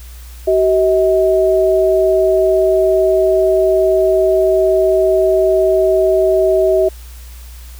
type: tone pair together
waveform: sine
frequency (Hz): 380.3 / 638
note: F#4 / D#5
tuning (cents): +48 / +43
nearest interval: major sixth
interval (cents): 895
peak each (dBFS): -12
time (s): 0.47-6.89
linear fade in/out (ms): 10
effects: added 60 Hz sine -31 dBFS peak until 7.79 s + white hiss -42 dBFS RMS until 7.79 s